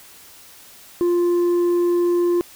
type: tone with tanh clipping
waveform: triangle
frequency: 349.2 Hz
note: F4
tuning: in tune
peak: -16 dBFS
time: 1.01-2.41 s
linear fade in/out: 0 ms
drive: 8 dB
effects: white hiss -45 dBFS RMS until 2.55 s